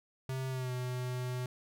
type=tone with pitch glide; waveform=square; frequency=131.5 to 125.63 Hz; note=C3 to B2; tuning=+9 to +30 cents; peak=-35 dBFS; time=0.29-1.46 s; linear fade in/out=2 ms; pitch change=-79 cents; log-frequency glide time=0.49-0.72 s; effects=none